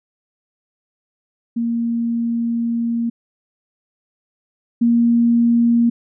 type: tone pair in turn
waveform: sine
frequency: 233.1 / 234.9 Hz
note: A#3 / A#3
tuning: 0 / +13 cents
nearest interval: unison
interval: 13 cents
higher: second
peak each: -17 / -11 dBFS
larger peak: second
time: 1.56-3.1 / 4.81-5.9 s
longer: first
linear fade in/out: 10 ms
effects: none